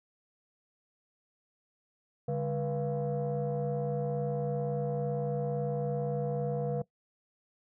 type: tone cluster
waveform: sine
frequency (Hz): 143.3 / 201.1 / 484.1 / 689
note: D3 / G3 / B4 / F5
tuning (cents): -42 / +44 / -35 / -24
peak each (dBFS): -31 / -39 / -32 / -38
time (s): 2.28-6.82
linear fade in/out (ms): 5
effects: noise-tail reverb RT60 0.1 s tail -20 dB re dry + tanh soft clip ceiling -24 dBFS